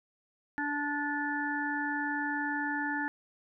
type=harmonic tone; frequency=291.1 Hz; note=D4; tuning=15 cents flat; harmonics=1 / 3 / 5 / 6; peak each=-35 / -36 / -38 / -34 dBFS; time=0.58-3.08 s; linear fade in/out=0 ms; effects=none